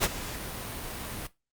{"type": "noise with ADSR envelope", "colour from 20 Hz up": "pink", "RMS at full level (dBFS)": -22, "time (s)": [0, 1.27], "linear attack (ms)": 40, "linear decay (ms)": 33, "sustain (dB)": -15, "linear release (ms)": 4, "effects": ["noise-tail reverb RT60 0.2 s tail -17 dB re dry", "Opus 48 kbps"]}